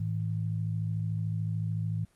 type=tone pair together; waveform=sine; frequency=107.59 / 161.2 Hz; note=A2 / E3; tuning=-38 / -38 cents; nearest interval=perfect fifth; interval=700 cents; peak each=-30 / -33 dBFS; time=0-2.05 s; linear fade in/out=5 ms; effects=pink hiss -67 dBFS RMS until 2.15 s + Opus 32 kbps

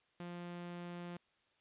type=tone; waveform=sawtooth; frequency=174.61 Hz; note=F3; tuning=in tune; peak=-40 dBFS; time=0.2-1.17 s; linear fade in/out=2 ms; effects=white hiss -75 dBFS RMS until 1.6 s + resampled to 8000 Hz

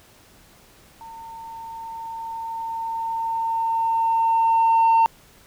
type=tone with level ramp; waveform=sine; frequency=908 Hz; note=A#5; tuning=46 cents flat; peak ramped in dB=-37 to -10 dBFS; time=1.01-5.06 s; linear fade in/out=0 ms; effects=tanh soft clip ceiling -12 dBFS + pink hiss -52 dBFS RMS until 5.46 s

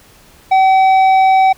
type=tone with tanh clipping; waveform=sine; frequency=763 Hz; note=G5; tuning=47 cents flat; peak=-8 dBFS; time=0.51-1.53 s; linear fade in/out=10 ms; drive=8 dB; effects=pink hiss -45 dBFS RMS until 1.57 s

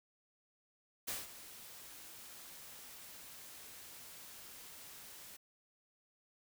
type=noise with ADSR envelope; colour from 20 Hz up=white; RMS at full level=-39 dBFS; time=1.07-5.37 s; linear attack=15 ms; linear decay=180 ms; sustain=-14 dB; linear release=11 ms; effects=none

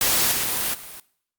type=noise with level steps; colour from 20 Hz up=white; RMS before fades=-20 / -24 / -39 dBFS; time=0.01-1 s; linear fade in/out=2 ms; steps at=0.31 / 0.73 s; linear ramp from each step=20 ms; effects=noise-tail reverb RT60 0.6 s tail -19 dB re dry + Opus 48 kbps

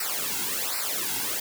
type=noise with flanger; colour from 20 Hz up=white; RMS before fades=-29 dBFS; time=0-1.4 s; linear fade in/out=5 ms; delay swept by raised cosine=0.3 to 1.7 ms; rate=1.3 Hz; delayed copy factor=-1; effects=none

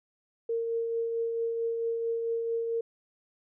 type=tone with tremolo; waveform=sine; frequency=460 Hz; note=A#4; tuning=23 cents flat; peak=-26 dBFS; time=0.49-2.81 s; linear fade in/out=5 ms; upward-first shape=triangle; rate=4.5 Hz; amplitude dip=35%; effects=none

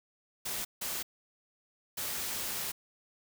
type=noise bursts at uneven times; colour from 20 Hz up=white; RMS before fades=-36 dBFS; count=3; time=0.45-0.65 / 0.81-1.03 / 1.97-2.72 s; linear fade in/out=10 ms; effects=none

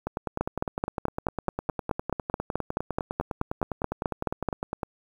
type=two click trains; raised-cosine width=1 ms; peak=-11 / -15 dBFS; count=20 / 48; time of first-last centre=0.41-4.487 / 0.07-4.832 s; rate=4.66 / 9.87 Hz; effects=8-bit

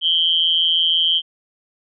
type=tone with amplitude modulation; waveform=sine; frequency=3136 Hz; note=G7; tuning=in tune; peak=-10 dBFS; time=0.01-1.22 s; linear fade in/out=50 ms; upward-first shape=sine; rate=166 Hz; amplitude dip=90%; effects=none

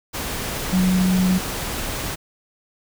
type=tone in noise; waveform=sine; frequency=184.8 Hz; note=F#3; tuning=2 cents flat; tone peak=-15 dBFS; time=0.72-1.39 s; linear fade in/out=20 ms; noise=pink; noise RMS=-27 dBFS; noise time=0.13-2.16 s; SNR=+9 dB; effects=none

